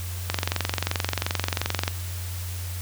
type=click train; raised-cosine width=0.2 ms; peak=-6 dBFS; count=37; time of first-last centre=0.3-1.879 s; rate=22.8 Hz; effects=added 89 Hz sine -30 dBFS peak until 2.81 s + white hiss -39 dBFS RMS until 2.81 s